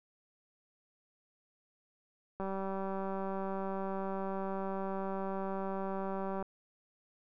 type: click train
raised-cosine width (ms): 1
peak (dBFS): -25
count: 778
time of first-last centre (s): 2.4-6.426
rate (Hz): 193
effects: none